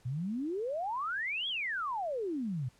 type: exponential two-way sweep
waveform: sine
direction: up then down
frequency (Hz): 116.54 to 3400 to 116.54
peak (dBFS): -32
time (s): 0.05-2.69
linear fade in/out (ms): 10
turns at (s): 1.48
effects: pink hiss -65 dBFS RMS until 2.79 s + low-pass 10000 Hz 12 dB/octave